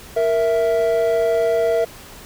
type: tone pair together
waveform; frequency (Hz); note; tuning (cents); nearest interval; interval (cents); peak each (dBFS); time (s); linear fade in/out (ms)
triangle; 466.2 / 659.3; A#4 / E5; 0 / 0; tritone; 600; -16; 0.16-1.85; 10
effects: pink hiss -40 dBFS RMS until 2.25 s